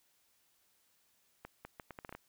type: accelerating click train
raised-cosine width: 0.5 ms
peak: -30 dBFS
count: 9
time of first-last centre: 1.45-2.15 s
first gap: 200 ms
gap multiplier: 0.74
effects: white hiss -73 dBFS RMS until 2.28 s